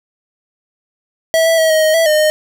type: tone with pitch steps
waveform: square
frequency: 651 / 657 / 642 / 629 / 625 / 657 / 611 / 615 Hz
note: E5 / E5 / E5 / D#5 / D#5 / E5 / D#5 / D#5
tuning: -22 / -6 / -46 / +19 / +8 / -6 / -32 / -20 cents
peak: -10 dBFS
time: 1.34-2.3 s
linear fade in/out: 0 ms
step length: 120 ms
effects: none